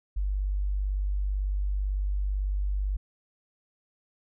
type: tone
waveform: sine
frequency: 49 Hz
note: G1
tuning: in tune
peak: -25 dBFS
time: 0.16-2.97 s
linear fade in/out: 10 ms
effects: none